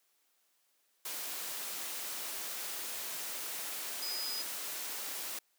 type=tone in noise; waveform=sine; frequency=4978 Hz; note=D#8; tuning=in tune; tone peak=-37 dBFS; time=4.02-4.42 s; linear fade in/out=5 ms; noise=white; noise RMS=-40 dBFS; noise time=1.05-5.39 s; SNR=0 dB; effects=white hiss -74 dBFS RMS until 5.58 s + high-pass 300 Hz 12 dB/octave